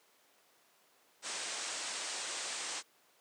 white low-pass noise, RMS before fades -40 dBFS, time 1.22-2.83 s, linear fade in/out 50 ms, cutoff 8900 Hz, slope 96 dB/octave, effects pink hiss -67 dBFS RMS until 3.2 s + high-pass 400 Hz 12 dB/octave

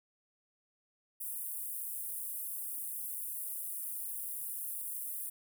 pink high-pass noise, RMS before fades -40 dBFS, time 1.2-5.3 s, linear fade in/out 10 ms, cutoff 9500 Hz, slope 48 dB/octave, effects none

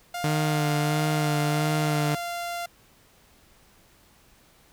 sawtooth tone with pitch glide, 703 to 692.9 Hz, F5 to F5, +11 to -14 cents, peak -26 dBFS, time 0.14-2.66 s, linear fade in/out 5 ms, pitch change -25 cents, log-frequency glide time 0.87-2.17 s
sawtooth tone with vibrato, 151.4 Hz, D#3, 47 cents flat, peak -19 dBFS, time 0.24-2.15 s, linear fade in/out 0 ms, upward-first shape sine, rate 1.5 Hz, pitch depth 27 cents each way
effects pink hiss -58 dBFS RMS until 4.72 s

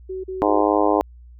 sine tone bursts, 375.8 Hz, F#4, 27 cents sharp, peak -26 dBFS, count 3, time 0.09-0.618 s, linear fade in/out 10 ms, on 150 ms, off 39 ms
harmonic tone, 103.5 Hz, G#2, 5 cents flat, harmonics 3 / 4 / 5 / 6 / 7 / 8 / 9 / 10, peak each -21 / -22 / -23 / -24 / -24 / -25 / -26 / -26 dBFS, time 0.42-1.01 s, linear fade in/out 0 ms
effects added 60 Hz sine -41 dBFS peak until 1.39 s

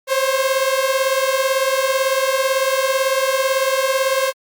sawtooth beating tone pair, 523.3 / 541.3 Hz, C5 / C#5, 0 / -41 cents, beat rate 18 Hz, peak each -15 dBFS, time 0.07-4.33 s, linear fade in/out 50 ms, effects Opus 48 kbps

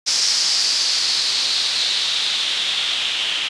blue noise with low-pass filter sweep, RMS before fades -20 dBFS, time 0.06-3.49 s, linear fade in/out 20 ms, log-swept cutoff 5300 to 3100 Hz, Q 4.2, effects resampled to 22050 Hz

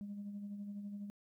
sine tone with tremolo, 203.4 Hz, G#3, 36 cents flat, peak -39 dBFS, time 0.01-1.1 s, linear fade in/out 0 ms, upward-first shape sine, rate 12 Hz, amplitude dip 45%, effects tanh soft clip ceiling -38 dBFS + 13-bit

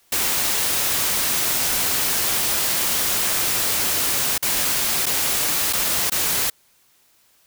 white noise with dropouts, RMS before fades -21 dBFS, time 0.12-6.5 s, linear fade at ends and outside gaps 5 ms, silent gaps 4.38-4.425 / 5.058-5.064 / 5.728-5.732 / 6.099-6.118 s, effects white hiss -59 dBFS RMS until 7.46 s

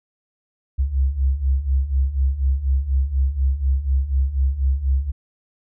sine beating tone pair, 64.7 / 68.8 Hz, C2 / C#2, -19 / -12 cents, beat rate 4.1 Hz, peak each -22 / -18 dBFS, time 0.78-5.12 s, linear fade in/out 20 ms, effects none

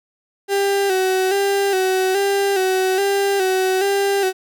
35% pulse tone with vibrato, 386.3 Hz, G4, 25 cents flat, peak -14 dBFS, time 0.48-4.33 s, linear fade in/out 50 ms, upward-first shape square, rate 1.2 Hz, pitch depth 49 cents each way, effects none

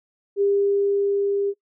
sine tone with level ramp, 400.7 Hz, G4, 38 cents sharp, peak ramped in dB -16 to -20 dBFS, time 0.36-1.54 s, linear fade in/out 50 ms, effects noise-tail reverb RT60 0.1 s tail -22 dB re dry

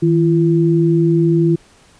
sine tone pair together, 160 / 339 Hz, D#3 / E4, +49 / +49 cents, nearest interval octave + minor second, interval 1300 cents, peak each -13 dBFS, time 0.02-1.56 s, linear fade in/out 10 ms, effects pink hiss -49 dBFS RMS until 1.99 s + resampled to 22050 Hz

